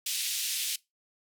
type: band-pass noise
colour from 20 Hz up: pink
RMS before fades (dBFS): -32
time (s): 0.06-0.76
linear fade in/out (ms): 5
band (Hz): 2800 to 15000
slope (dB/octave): 24
effects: noise-tail reverb RT60 0.2 s tail -22 dB re dry